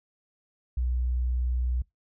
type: tone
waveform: sine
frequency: 61.74 Hz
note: B1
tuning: in tune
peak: -24 dBFS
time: 0.77-1.82 s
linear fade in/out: 5 ms
effects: noise-tail reverb RT60 0.2 s tail -25 dB re dry